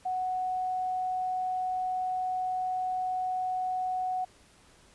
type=tone; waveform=sine; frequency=740 Hz; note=F#5; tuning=in tune; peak=-28 dBFS; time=0.05-4.25 s; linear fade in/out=10 ms; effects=pink hiss -59 dBFS RMS until 4.94 s + resampled to 24000 Hz